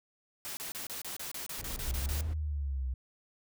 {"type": "noise bursts", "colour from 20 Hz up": "white", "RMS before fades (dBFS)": -40, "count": 12, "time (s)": [0.45, 2.209], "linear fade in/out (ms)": 0, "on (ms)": 120, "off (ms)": 29}
{"type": "noise", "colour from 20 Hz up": "brown", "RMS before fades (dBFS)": -41, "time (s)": [1.58, 2.34], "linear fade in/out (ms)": 10}
{"type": "linear two-way sweep", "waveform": "sine", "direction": "up then down", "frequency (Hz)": [61.8, 79.6, 62.5], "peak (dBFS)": -31, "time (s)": [1.87, 2.94], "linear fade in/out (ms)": 5, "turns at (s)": 2.28}
{"effects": []}